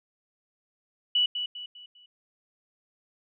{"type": "tone with echo", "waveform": "sine", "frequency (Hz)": 2952, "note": "F#7", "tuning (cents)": -5, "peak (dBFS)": -20, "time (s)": [1.15, 1.26], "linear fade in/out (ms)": 5, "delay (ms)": 200, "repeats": 4, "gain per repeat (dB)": -8, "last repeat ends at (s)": 2.06, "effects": []}